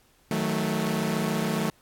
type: chord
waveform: sawtooth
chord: D# diminished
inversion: none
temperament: equal with one note detuned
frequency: 158.19 / 185 / 220 Hz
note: D#3 / F#3 / A3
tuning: +29 / 0 / 0 cents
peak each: -26 / -26 / -24 dBFS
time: 0.31-1.7 s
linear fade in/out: 2 ms
effects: pink hiss -62 dBFS RMS until 1.81 s + AAC 64 kbps